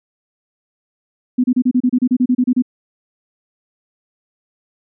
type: tone bursts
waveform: sine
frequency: 250.4 Hz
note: B3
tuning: 24 cents sharp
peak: -10 dBFS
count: 14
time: 1.38-2.623 s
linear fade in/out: 10 ms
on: 60 ms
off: 31 ms
effects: none